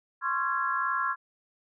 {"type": "chord", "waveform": "sine", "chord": "Db major seventh", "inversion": "third", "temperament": "equal with one note detuned", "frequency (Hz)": [1046.5, 1108.7, 1366.6, 1661.2], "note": ["C6", "Db6", "F6", "Ab6"], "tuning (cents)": [0, 0, -38, 0], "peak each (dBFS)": [-31, -33, -30, -32], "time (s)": [0.21, 1.16], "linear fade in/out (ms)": 50, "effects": []}